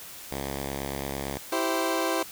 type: tone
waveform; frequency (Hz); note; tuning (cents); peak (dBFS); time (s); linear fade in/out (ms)
5% pulse; 68.9; C#2; -10; -20; 0.31-1.38; 5
type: chord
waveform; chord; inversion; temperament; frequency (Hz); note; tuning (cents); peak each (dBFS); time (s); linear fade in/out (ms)
20% pulse; C major; first; equal with one note detuned; 329.6 / 388.8 / 523.3; E4 / G4 / C5; 0 / -14 / 0; -23 / -26 / -25; 1.52-2.23; 5
effects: white hiss -43 dBFS RMS until 2.31 s

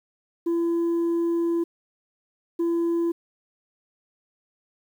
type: tone bursts at uneven times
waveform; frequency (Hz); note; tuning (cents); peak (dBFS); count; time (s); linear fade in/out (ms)
sine; 337.8; E4; +42; -18; 2; 0.46-1.64 / 2.59-3.12; 10
effects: tanh soft clip ceiling -20 dBFS + 9-bit

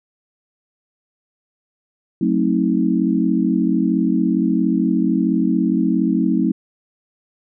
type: chord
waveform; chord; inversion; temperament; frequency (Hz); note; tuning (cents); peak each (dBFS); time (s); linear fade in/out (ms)
sine; F# diminished seventh; none; just; 185 / 222 / 266.4 / 319.7; F#3 / A3 / C4 / Eb4; 0 / +16 / +31 / +47; -20; 2.21-6.52; 5
effects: none

